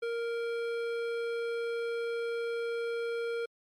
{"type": "tone with hard clipping", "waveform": "triangle", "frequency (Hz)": 466.2, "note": "A#4", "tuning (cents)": 0, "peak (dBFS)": -33, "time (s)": [0.02, 3.46], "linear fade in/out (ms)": 10, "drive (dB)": 17, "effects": ["MP3 64 kbps"]}